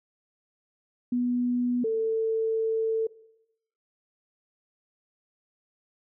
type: tone pair in turn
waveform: sine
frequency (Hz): 245.2 / 445.8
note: B3 / A4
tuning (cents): -12 / +23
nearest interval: minor seventh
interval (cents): 1035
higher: second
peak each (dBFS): -23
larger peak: neither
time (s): 1.12-1.84 / 1.84-3.07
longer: second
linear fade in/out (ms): 5
effects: noise-tail reverb RT60 0.8 s tail -19 dB re dry